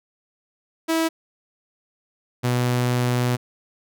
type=tone pair in turn; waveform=sawtooth; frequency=325.3 / 123.34 Hz; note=E4 / B2; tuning=-23 / -2 cents; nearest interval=octave + perfect fourth; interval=1679 cents; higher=first; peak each=-15 dBFS; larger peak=neither; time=0.88-1.09 / 2.43-3.37 s; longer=second; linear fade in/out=20 ms; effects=none